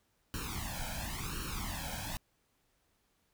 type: noise with flanger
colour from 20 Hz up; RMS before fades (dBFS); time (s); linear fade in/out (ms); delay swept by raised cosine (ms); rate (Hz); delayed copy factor
pink; -39; 0.34-2.17; 0; 0.71 to 1.28; 0.94; +1
effects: pink hiss -75 dBFS RMS until 3.33 s